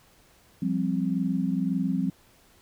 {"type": "chord", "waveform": "sine", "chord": "F suspended second", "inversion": "none", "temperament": "just", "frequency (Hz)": [174.61, 196.44, 261.9], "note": ["F3", "G3", "C4"], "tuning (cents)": [0, 4, 2], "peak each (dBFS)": -28, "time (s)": [0.62, 2.1], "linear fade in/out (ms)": 5, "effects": ["pink hiss -59 dBFS RMS until 2.61 s"]}